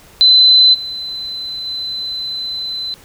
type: tone with level steps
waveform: sine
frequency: 4035 Hz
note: B7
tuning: 36 cents sharp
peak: -5 / -22 / -20 dBFS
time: 0.21-2.94 s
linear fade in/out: 0 ms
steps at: 0.73 / 1.65 s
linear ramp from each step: 20 ms
effects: pink hiss -44 dBFS RMS until 3.04 s